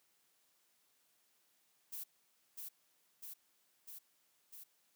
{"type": "noise with echo", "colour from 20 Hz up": "violet", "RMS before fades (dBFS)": -45, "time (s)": [1.92, 2.04], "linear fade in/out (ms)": 10, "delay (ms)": 650, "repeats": 4, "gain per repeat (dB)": -2, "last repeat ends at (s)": 4.64, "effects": ["white hiss -75 dBFS RMS until 4.95 s", "high-pass 150 Hz 12 dB/octave"]}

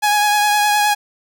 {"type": "tone with vibrato", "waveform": "sawtooth", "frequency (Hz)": 833, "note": "G#5", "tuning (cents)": 5, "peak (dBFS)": -9, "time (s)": [0.02, 0.95], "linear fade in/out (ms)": 20, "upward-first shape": "triangle", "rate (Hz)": 9.7, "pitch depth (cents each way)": 24, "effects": []}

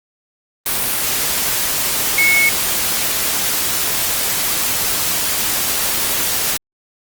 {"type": "tone in noise", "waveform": "sine", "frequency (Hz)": 2198, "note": "C#7", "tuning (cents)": -15, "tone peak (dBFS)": -11, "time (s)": [2.18, 2.49], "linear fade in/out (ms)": 2, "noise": "white", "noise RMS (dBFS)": -18, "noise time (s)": [0.66, 6.57], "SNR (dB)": 4, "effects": ["Opus 32 kbps"]}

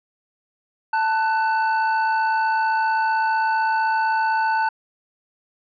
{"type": "tone pair together", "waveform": "triangle", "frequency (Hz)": [886, 1495.2], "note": ["A5", "F#6"], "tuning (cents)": [12, 18], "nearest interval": "major sixth", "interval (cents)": 906, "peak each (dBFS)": [-17, -22], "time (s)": [0.93, 4.69], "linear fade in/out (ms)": 5, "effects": ["resampled to 11025 Hz"]}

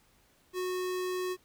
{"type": "tone", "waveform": "square", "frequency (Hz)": 366.4, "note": "F#4", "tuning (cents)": -17, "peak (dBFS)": -32, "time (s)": [0.53, 1.37], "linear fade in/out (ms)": 50, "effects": ["pink hiss -66 dBFS RMS until 1.44 s"]}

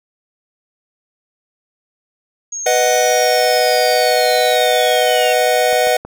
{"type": "linear sweep", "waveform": "sine", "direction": "down", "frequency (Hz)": [6610, 2722], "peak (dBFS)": -22, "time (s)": [2.52, 5.33], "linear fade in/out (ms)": 5}
{"type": "chord", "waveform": "square", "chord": "B major", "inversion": "none", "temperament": "equal", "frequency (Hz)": [493.9, 622.3, 740], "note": ["B4", "D#5", "F#5"], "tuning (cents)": [0, 0, 0], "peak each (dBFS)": -17, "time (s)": [2.66, 5.97], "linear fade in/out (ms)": 5}
{"type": "clicks", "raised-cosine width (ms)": 1, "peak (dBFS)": -18, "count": 3, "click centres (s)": [5.729, 5.871, 6.05]}
{"effects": []}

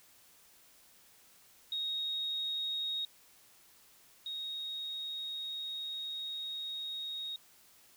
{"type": "tone pair in turn", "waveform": "sine", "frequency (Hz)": [3752, 3752], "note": ["A#7", "A#7"], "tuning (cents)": [11, 11], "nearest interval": "unison", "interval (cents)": 0, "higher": "neither", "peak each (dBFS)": [-33, -37], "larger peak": "first", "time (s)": [[1.72, 3.05], [4.26, 7.36]], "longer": "second", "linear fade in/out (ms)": 2, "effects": ["white hiss -62 dBFS RMS until 7.96 s"]}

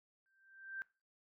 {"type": "tone with exponential growth", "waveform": "sine", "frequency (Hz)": 1568, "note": "G6", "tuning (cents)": 0, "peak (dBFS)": -38, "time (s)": [0.26, 0.82], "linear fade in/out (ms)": 0, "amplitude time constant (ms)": 120, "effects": ["noise-tail reverb RT60 0.3 s tail -20 dB re dry"]}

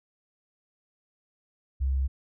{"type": "tone", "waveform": "sine", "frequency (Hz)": 66.8, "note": "C2", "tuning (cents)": 36, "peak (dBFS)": -23, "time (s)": [1.8, 2.08], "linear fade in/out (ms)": 20, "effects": []}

